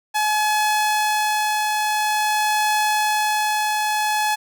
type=tone with tremolo; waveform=sawtooth; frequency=850 Hz; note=G#5; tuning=40 cents sharp; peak=-13 dBFS; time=0.14-4.36 s; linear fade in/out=20 ms; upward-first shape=triangle; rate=0.48 Hz; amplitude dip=25%; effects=none